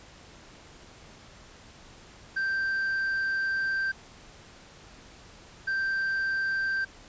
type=tone bursts at uneven times; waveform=triangle; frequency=1568 Hz; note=G6; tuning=in tune; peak=-24 dBFS; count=2; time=2.36-3.92 / 5.67-6.85 s; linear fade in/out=10 ms; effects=pink hiss -51 dBFS RMS until 7.08 s + resampled to 16000 Hz